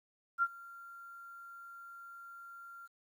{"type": "tone with ADSR envelope", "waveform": "sine", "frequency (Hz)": 1382, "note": "F6", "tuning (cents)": -19, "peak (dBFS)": -25, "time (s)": [0.38, 2.88], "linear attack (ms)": 45, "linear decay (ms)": 48, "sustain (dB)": -23, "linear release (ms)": 27, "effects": ["11-bit"]}